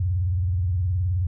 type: tone with vibrato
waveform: sine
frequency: 89.6 Hz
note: F2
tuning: 45 cents sharp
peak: -20 dBFS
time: 0-1.27 s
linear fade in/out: 5 ms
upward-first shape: sine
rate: 19 Hz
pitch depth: 180 cents each way
effects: none